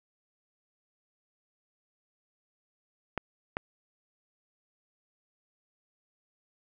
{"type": "clicks", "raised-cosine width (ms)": 0.5, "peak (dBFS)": -15, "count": 2, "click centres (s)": [3.177, 3.569], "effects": []}